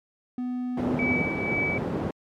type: tone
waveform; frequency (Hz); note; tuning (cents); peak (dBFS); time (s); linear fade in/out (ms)
triangle; 249; B3; +14; -25; 0.38-1.22; 2
type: band-pass noise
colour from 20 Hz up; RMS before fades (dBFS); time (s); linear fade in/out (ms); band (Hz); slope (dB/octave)
white; -29; 0.77-2.11; 5; 100 to 430; 12
type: tone with tremolo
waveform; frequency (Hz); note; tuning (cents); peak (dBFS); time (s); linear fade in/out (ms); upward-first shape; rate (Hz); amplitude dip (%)
sine; 2291; D7; -44; -23; 0.99-1.78; 2; triangle; 2; 70
effects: MP3 96 kbps